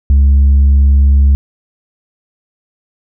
sine tone with tanh clipping, 69.3 Hz, C#2, in tune, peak -5 dBFS, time 0.1-1.35 s, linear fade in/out 0 ms, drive 2 dB, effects none

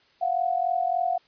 sine tone pair together, 691.5 / 735 Hz, F5 / F#5, -17 / -12 cents, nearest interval minor second, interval 105 cents, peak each -25 dBFS, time 0.21-1.18 s, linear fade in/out 10 ms, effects white hiss -61 dBFS RMS until 1.27 s + resampled to 11025 Hz

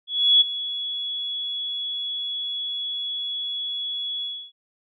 sine tone with ADSR envelope, 3376 Hz, G#7, 28 cents sharp, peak -11 dBFS, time 0.07-4.52 s, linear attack 340 ms, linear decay 16 ms, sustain -15 dB, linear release 290 ms, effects none

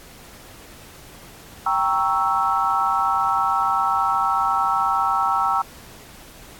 sine chord, G diminished seventh, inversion none, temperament equal, 784 / 932.3 / 1108.7 / 1318.5 Hz, G5 / Bb5 / Db6 / Fb6, 0 / 0 / 0 / 0 cents, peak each -23 / -24 / -25 / -21 dBFS, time 1.66-5.62 s, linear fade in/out 5 ms, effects pink hiss -44 dBFS RMS until 6.59 s + AAC 64 kbps

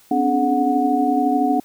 sine tone cluster, 255.2 / 276.7 / 288.8 / 426.3 / 733 Hz, C4 / C#4 / D4 / G#4 / F#5, -43 / -3 / -29 / +45 / -16 cents, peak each -21 / -28 / -20 / -27 / -19 dBFS, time 0.11-1.6 s, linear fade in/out 5 ms, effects white hiss -52 dBFS RMS until 1.64 s

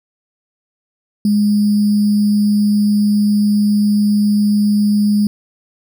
sine tone with sample-and-hold, 207.3 Hz, G#3, 3 cents flat, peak -10 dBFS, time 1.25-5.27 s, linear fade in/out 2 ms, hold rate 4900 Hz, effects none

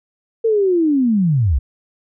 sine linear sweep, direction down, 460.1 to 56.1 Hz, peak -12 dBFS, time 0.44-1.59 s, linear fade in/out 10 ms, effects none

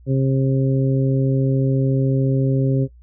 harmonic tone, 133.9 Hz, C3, 40 cents sharp, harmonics 1 / 2 / 3 / 4, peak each -16 / -22 / -26 / -28 dBFS, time 0.06-2.88 s, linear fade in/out 50 ms, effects noise-tail reverb RT60 0.1 s tail -18 dB re dry + added 60 Hz sine -43 dBFS peak until 3.02 s

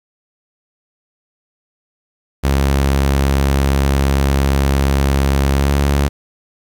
sawtooth tone with pitch glide, 68.7 to 70.51 Hz, C#2 to C#2, -15 to +30 cents, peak -8 dBFS, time 2.43-6.09 s, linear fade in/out 20 ms, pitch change +45 cents, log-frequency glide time 5.54-5.72 s, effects 8-bit

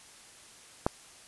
click, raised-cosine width 1 ms, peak -10 dBFS, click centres 0.865 s, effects white hiss -53 dBFS RMS until 1.27 s + resampled to 24000 Hz

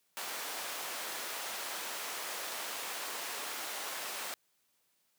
pink high-pass noise, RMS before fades -40 dBFS, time 0.17-4.34 s, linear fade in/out 0 ms, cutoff 640 Hz, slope 12 dB/octave, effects white hiss -75 dBFS RMS until 5.18 s + high-pass 100 Hz 12 dB/octave

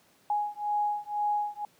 sine beating tone pair, 830.6 / 832.6 Hz, G#5 / G#5, 0 / +4 cents, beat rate 2 Hz, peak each -30 dBFS, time 0.3-1.65 s, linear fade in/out 2 ms, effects pink hiss -63 dBFS RMS until 1.79 s + high-pass 150 Hz 12 dB/octave

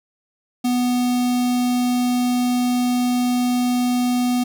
square tone with notch filter, 246.9 Hz, B3, in tune, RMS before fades -19 dBFS, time 0.64-4.44 s, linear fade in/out 10 ms, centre 1600 Hz, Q 1.1, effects none

